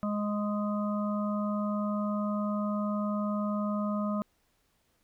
harmonic tone, 207.7 Hz, G#3, in tune, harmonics 1 / 3 / 5 / 6, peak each -29 / -36 / -42 / -38 dBFS, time 0.03-4.22 s, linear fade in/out 0 ms, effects pink hiss -72 dBFS RMS until 5.03 s

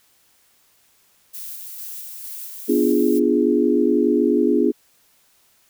violet noise with tremolo, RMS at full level -33 dBFS, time 1.33-3.2 s, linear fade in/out 20 ms, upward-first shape square, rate 2.2 Hz, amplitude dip 25%
sine chord, B diminished seventh, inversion none, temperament equal with one note detuned, 246.9 / 293.7 / 345.6 / 415.3 Hz, B3 / D4 / F4 / Ab4, 0 / 0 / -18 / 0 cents, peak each -20 dBFS, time 2.68-4.72 s, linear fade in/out 20 ms
effects white hiss -59 dBFS RMS until 5.69 s

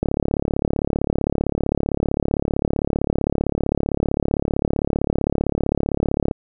click train, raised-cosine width 2 ms, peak -6 dBFS, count 224, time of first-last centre 0.03-6.312 s, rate 35.5 Hz, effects none

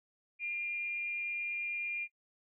sine tone with frequency modulation, 2403 Hz, D7, 39 cents sharp, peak -34 dBFS, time 0.39-2.08 s, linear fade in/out 50 ms, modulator 321 Hz, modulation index 0.2, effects noise-tail reverb RT60 0.1 s tail -18 dB re dry

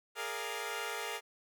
10% pulse chord, Bb dominant seventh, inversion third, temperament equal with one note detuned, 415.3 / 466.2 / 592.1 / 698.5 Hz, Ab4 / Bb4 / D5 / F5, 0 / 0 / +14 / 0 cents, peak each -33 / -32 / -38 / -36 dBFS, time 0.15-1.21 s, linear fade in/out 50 ms, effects none

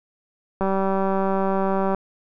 click train, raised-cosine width 1 ms, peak -10 dBFS, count 259, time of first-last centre 0.61-1.947 s, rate 193 Hz, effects none

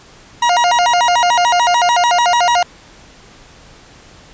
40% pulse tone with vibrato, 822 Hz, G#5, 18 cents flat, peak -9 dBFS, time 0.42-2.63 s, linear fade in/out 5 ms, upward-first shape square, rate 6.8 Hz, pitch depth 260 cents each way, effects pink hiss -42 dBFS RMS until 4.33 s + resampled to 16000 Hz

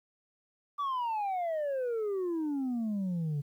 sine exponential sweep, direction down, 1174.7 to 140 Hz, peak -27 dBFS, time 0.78-3.42 s, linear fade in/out 20 ms, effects tanh soft clip ceiling -29 dBFS + 11-bit

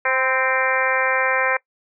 harmonic tone with a mistuned harmonic, 261.6 Hz, C4, in tune, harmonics 2 / 3 / 4 / 5 / 6 / 7 / 8 / 9, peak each -24 / -28 / -25 / -28 / -24 / -24 / -26 / -27 dBFS, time 0.05-1.57 s, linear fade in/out 5 ms, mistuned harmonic 4, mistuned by -26 cents, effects noise-tail reverb RT60 0.1 s tail -22 dB re dry

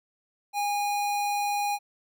square tone, 819 Hz, G#5, 24 cents flat, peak -26 dBFS, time 0.53-1.79 s, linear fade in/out 50 ms, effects none

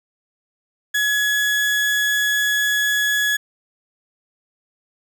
35% pulse tone, 1688 Hz, G#6, 28 cents sharp, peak -15 dBFS, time 0.94-3.37 s, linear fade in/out 10 ms, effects 9-bit

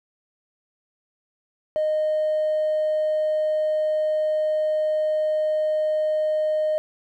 sine tone with hard clipping, 617 Hz, D#5, 15 cents flat, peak -20 dBFS, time 1.76-6.78 s, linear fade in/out 0 ms, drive 1 dB, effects none

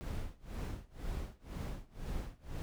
brown noise with tremolo, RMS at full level -38 dBFS, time 0.01-2.62 s, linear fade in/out 0 ms, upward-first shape sine, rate 2 Hz, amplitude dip 95%, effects none

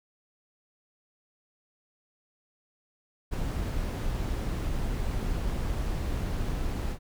brown noise with ADSR envelope, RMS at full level -27 dBFS, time 3.31-6.99 s, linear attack 28 ms, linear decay 5 ms, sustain -3 dB, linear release 79 ms, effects none

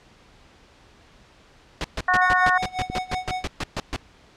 pink noise bursts, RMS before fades -26 dBFS, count 14, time 1.81-3.962 s, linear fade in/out 0 ms, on 33 ms, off 130 ms
harmonic tone, 365.7 Hz, F#4, 20 cents flat, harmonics 2 / 3 / 4 / 5, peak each -22 / -22 / -22 / -22 dBFS, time 2.08-2.58 s, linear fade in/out 5 ms
square tone with tremolo, 740 Hz, F#5, in tune, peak -25 dBFS, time 2.21-3.46 s, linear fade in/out 10 ms, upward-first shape sine, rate 5.5 Hz, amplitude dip 90%
click, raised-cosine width 3 ms, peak -16 dBFS, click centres 2.9 s
effects pink hiss -53 dBFS RMS until 4.36 s + low-pass 5000 Hz 12 dB/octave

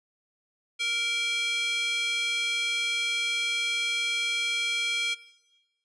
square tone with high-pass filter, 466.2 Hz, A#4, in tune, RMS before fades -29 dBFS, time 0.79-5.15 s, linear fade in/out 20 ms, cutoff 2700 Hz, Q 5.7, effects noise-tail reverb RT60 1.0 s tail -17 dB re dry + resampled to 22050 Hz

